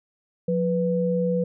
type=tone pair together; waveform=sine; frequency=178.08 / 493.9 Hz; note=F3 / B4; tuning=+34 / 0 cents; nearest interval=octave + tritone; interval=1766 cents; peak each=-23 dBFS; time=0.48-1.44 s; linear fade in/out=5 ms; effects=none